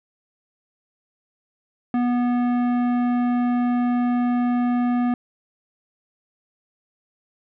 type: tone with tanh clipping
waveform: sine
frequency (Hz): 244.1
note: B3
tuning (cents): -20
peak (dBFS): -20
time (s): 1.94-5.14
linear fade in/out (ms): 2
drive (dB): 14
effects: none